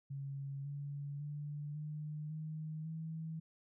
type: tone with pitch steps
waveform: sine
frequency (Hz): 138.59 / 142.73 / 147 / 151.4 / 155.92 / 160.58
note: C#3 / D3 / D3 / D#3 / D#3 / E3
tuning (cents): 0 / -49 / +2 / -47 / +4 / -45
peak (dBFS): -40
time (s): 0.1-3.4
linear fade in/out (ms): 10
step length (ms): 550
effects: none